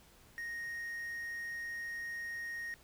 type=tone with quantisation; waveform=triangle; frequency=1864.7 Hz; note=A#6; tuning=in tune; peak=-37 dBFS; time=0.38-2.74 s; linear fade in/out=0 ms; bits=10; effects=added 60 Hz sine -70 dBFS peak until 2.83 s + pink hiss -62 dBFS RMS until 2.83 s